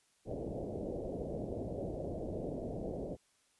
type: low-pass noise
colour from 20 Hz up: white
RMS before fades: -40 dBFS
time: 0.25-3.17 s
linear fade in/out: 50 ms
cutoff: 630 Hz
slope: 48 dB/octave
effects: white hiss -72 dBFS RMS until 3.59 s + resampled to 24000 Hz